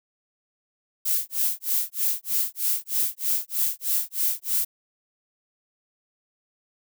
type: noise with tremolo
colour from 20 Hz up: violet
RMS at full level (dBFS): -22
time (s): 1.05-4.65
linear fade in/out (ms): 10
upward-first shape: sine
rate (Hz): 3.2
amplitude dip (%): 100
effects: none